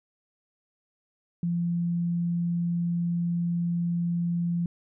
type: tone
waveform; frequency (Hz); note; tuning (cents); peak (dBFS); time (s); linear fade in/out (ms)
sine; 171.9; F3; -27; -24; 1.43-4.66; 2
effects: none